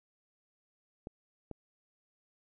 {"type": "clicks", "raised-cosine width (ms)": 2, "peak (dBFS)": -28, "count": 2, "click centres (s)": [1.071, 1.513], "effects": []}